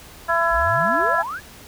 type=harmonic tone; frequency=335.6 Hz; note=E4; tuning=31 cents sharp; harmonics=2 / 3 / 4 / 5; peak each=-22 / -22 / -22 / -22 dBFS; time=0.28-1.23 s; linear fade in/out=20 ms
type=exponential sweep; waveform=sine; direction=up; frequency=45 to 1800 Hz; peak=-26 dBFS; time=0.5-1.41 s; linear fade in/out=50 ms
effects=pink hiss -43 dBFS RMS until 1.67 s